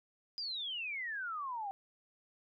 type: exponential sweep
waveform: sine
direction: down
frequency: 4955 to 764 Hz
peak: -37 dBFS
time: 0.38-1.71 s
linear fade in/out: 0 ms
effects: none